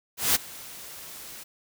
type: noise with ADSR envelope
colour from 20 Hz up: white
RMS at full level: -20 dBFS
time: 0.17-1.44 s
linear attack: 180 ms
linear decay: 20 ms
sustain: -22 dB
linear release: 14 ms
effects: none